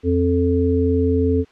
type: harmonic tone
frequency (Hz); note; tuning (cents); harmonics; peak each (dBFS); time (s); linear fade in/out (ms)
87.7; F2; +8; 1 / 3 / 5; -19 / -19 / -19; 0.03-1.45; 50
effects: white hiss -53 dBFS RMS until 1.51 s + low-pass 3000 Hz 12 dB/octave